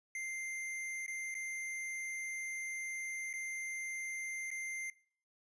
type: tone with dropouts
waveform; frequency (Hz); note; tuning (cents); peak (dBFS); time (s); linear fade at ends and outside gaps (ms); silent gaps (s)
square; 2093; C7; 0; -39; 0.15-4.9; 2; 1.064-1.079 / 1.343-1.35 / 3.33-3.337 / 4.505-4.513
effects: noise-tail reverb RT60 0.5 s tail -22 dB re dry + resampled to 24000 Hz